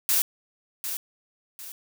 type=noise with echo; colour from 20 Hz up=blue; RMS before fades=-22 dBFS; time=0.09-0.22 s; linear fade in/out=0 ms; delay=750 ms; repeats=2; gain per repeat=-9 dB; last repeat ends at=1.72 s; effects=none